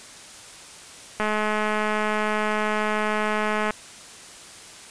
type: click train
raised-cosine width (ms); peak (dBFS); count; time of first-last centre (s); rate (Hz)
0.5; -10; 535; 1.2-3.707; 213
effects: white hiss -43 dBFS RMS until 4.9 s + resampled to 22050 Hz